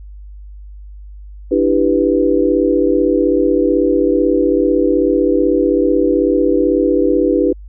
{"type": "chord", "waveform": "sine", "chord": "E minor seventh", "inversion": "third", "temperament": "equal", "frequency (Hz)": [293.7, 329.6, 392, 493.9], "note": ["D4", "E4", "G4", "B4"], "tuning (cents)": [0, 0, 0, 0], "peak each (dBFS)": -16, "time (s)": [1.51, 7.53], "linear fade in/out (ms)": 10, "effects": ["added 50 Hz sine -31 dBFS peak until 7.68 s"]}